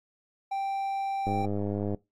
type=tone; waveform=triangle; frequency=784 Hz; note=G5; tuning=in tune; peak=-26 dBFS; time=0.51-1.46 s; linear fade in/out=10 ms
type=click train; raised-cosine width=2 ms; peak=-19 dBFS; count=70; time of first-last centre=1.27-1.946 s; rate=102 Hz
effects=noise-tail reverb RT60 0.2 s tail -21 dB re dry + AAC 48 kbps